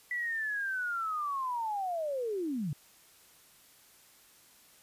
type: linear sweep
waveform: sine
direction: down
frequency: 1979 to 131.2 Hz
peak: -31 dBFS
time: 0.11-2.73 s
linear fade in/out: 2 ms
effects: white hiss -60 dBFS RMS until 4.82 s + resampled to 32000 Hz